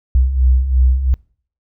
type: beating tone pair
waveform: sine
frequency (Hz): 61.74 / 64.64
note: B1 / C2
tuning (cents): 0 / -20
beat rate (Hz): 2.9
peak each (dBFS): -17 / -11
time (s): 0.15-1.14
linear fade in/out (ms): 0
effects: noise-tail reverb RT60 0.5 s tail -25 dB re dry